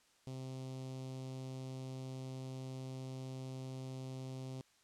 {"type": "tone with notch filter", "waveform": "sawtooth", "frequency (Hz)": 130.81, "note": "C3", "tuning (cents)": 0, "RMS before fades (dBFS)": -45, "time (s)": [0.27, 4.61], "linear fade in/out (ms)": 0, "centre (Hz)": 1600, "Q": 0.55, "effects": ["white hiss -70 dBFS RMS until 4.83 s", "low-pass 8000 Hz 12 dB/octave"]}